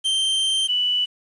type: tone pair in turn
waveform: 45% pulse / sine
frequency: 3136 / 2968 Hz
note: G7 / F#7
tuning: 0 / +5 cents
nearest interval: minor second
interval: 95 cents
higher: first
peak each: -18 / -18 dBFS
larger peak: neither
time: 0.04-0.68 / 0.68-1.06 s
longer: first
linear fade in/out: 20 ms
effects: resampled to 24000 Hz + 8-bit